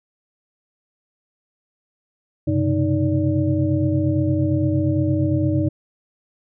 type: tone cluster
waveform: sine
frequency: 95.2 / 128.9 / 137.6 / 309.8 / 579 Hz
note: F#2 / C3 / C#3 / D#4 / D5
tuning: +50 / -26 / -12 / -7 / -25 cents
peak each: -22 / -24 / -25 / -20 / -28 dBFS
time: 2.47-5.69 s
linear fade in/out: 10 ms
effects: none